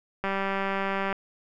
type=click train; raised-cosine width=0.5 ms; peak=-14 dBFS; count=174; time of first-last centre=0.24-1.127 s; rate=195 Hz; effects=none